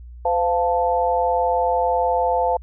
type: chord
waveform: sine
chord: F major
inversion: second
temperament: equal with one note detuned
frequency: 510.7 / 698.5 / 880 Hz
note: C5 / F5 / A5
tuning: -42 / 0 / 0 cents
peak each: -21 dBFS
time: 0.25-2.57 s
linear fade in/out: 5 ms
effects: added 60 Hz sine -36 dBFS peak until 2.62 s